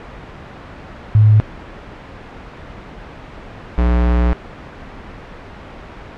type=tone pair in turn; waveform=sine / square; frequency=106.9 / 60.03 Hz; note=A2 / B1; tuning=-49 / -48 cents; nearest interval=minor seventh; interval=999 cents; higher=first; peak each=-6 / -12 dBFS; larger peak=first; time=1.15-1.4 / 3.78-4.33 s; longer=second; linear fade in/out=0 ms; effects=pink hiss -34 dBFS RMS until 6.17 s + low-pass 2000 Hz 12 dB/octave